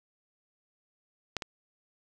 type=clicks; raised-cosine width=0.2 ms; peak=-13 / -18 dBFS; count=2; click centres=1.367 / 1.422 s; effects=none